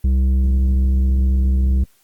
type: tone with tanh clipping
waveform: sine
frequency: 65.41 Hz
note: C2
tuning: in tune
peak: -14 dBFS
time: 0.04-1.84 s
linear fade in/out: 5 ms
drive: 8 dB
effects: white hiss -58 dBFS RMS until 2.03 s + Opus 32 kbps

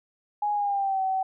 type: tone with pitch glide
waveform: sine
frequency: 830.6 to 761.7 Hz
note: G#5 to G5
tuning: 0 to -50 cents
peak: -23 dBFS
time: 0.42-1.23 s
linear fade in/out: 5 ms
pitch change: -150 cents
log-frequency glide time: 0.53-1.02 s
effects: none

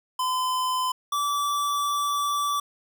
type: tone pair in turn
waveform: square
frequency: 1020 / 1157.5 Hz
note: C6 / D6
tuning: -44 / -25 cents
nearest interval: major second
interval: 219 cents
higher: second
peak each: -24 dBFS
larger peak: neither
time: 0.19-0.92 / 1.12-2.6 s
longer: second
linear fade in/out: 5 ms
effects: none

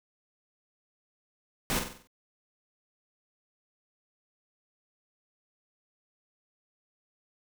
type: noise with echo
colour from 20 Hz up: pink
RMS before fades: -29 dBFS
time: 1.7-1.79 s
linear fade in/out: 0 ms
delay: 47 ms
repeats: 6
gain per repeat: -6 dB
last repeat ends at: 2.072 s
effects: none

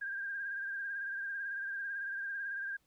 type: tone with vibrato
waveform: sine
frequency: 1601 Hz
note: G6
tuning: 36 cents sharp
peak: -36 dBFS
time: 0.01-2.77 s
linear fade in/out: 10 ms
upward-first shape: sine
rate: 18 Hz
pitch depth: 43 cents each way
effects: pink hiss -75 dBFS RMS until 2.86 s

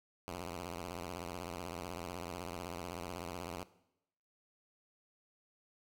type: tone with vibrato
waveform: 5% pulse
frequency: 87.31 Hz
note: F2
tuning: in tune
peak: -30 dBFS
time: 0.28-3.63 s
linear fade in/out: 0 ms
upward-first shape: sine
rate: 16 Hz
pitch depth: 150 cents each way
effects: noise-tail reverb RT60 0.8 s tail -18 dB re dry

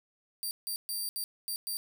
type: tone bursts at uneven times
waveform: 10% pulse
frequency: 4699 Hz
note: D8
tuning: in tune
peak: -26 dBFS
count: 6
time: 0.43-0.51 / 0.67-0.76 / 0.89-1.09 / 1.16-1.24 / 1.48-1.56 / 1.67-1.77 s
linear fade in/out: 0 ms
effects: none

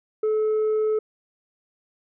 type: tone with tanh clipping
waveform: sine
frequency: 432.1 Hz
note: A4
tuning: 31 cents flat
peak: -20 dBFS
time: 0.23-0.99 s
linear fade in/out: 5 ms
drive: 2 dB
effects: none

